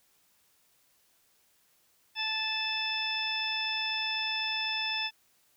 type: harmonic tone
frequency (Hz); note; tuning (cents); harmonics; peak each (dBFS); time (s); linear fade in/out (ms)
876; A5; -8; 1 / 2 / 3 / 4 / 6; -39 / -39 / -34 / -34 / -36; 2.15-5.11; 50
effects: white hiss -68 dBFS RMS until 5.56 s